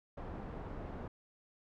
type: low-pass noise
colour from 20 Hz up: pink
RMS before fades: -44 dBFS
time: 0.17-1.08 s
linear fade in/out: 5 ms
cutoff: 950 Hz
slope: 12 dB/octave
effects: none